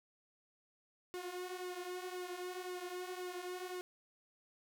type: tone with flanger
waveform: sawtooth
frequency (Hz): 362.1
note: F#4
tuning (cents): -37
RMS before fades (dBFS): -44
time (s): 1.14-3.81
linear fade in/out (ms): 0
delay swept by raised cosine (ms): 1.5 to 6.8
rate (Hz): 1.9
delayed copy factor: -0.65
effects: none